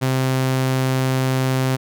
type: tone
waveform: sawtooth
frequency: 130.81 Hz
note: C3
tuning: in tune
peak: -13 dBFS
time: 0.01-1.77 s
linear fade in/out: 20 ms
effects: none